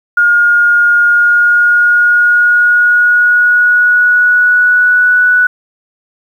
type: tone with pitch glide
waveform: sine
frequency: 1425 to 1478.7 Hz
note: F6 to F#6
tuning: +34 to -1 cents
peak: -5 dBFS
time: 0.17-5.47 s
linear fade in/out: 5 ms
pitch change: +65 cents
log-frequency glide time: 1.1-5.26 s
effects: 7-bit